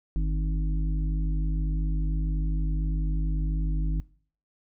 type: harmonic tone with a mistuned harmonic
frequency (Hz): 52.1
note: G#1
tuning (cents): +6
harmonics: 1 / 3 / 5 / 6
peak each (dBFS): -23 / -32 / -41 / -42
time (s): 0.16-4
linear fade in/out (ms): 0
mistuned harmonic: 1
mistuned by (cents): -100
effects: noise-tail reverb RT60 0.5 s tail -22 dB re dry